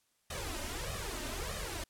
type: noise with flanger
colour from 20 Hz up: pink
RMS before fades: -39 dBFS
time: 0.3-1.84 s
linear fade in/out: 5 ms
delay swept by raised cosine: 1.6 to 3.3 ms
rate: 1.6 Hz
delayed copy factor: +0.85
effects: white hiss -75 dBFS RMS until 1.89 s + low-pass 12000 Hz 12 dB/octave